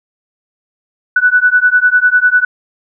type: beating tone pair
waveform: sine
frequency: 1480 / 1490 Hz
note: F#6 / F#6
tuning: 0 / +12 cents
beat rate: 10 Hz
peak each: -10 dBFS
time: 1.16-2.45 s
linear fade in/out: 5 ms
effects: none